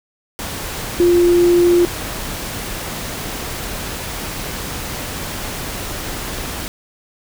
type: tone in noise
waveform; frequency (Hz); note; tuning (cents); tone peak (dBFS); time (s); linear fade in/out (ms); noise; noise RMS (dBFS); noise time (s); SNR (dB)
sine; 349.2; F4; 0; -9; 1-1.85; 0; pink; -26; 0.39-6.68; +14
effects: none